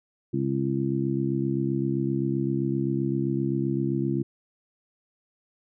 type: harmonic tone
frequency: 67.7 Hz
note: C#2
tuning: 40 cents flat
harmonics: 2 / 3 / 4 / 5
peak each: -28 / -30 / -30 / -28 dBFS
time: 0.33-4.23 s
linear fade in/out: 10 ms
effects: none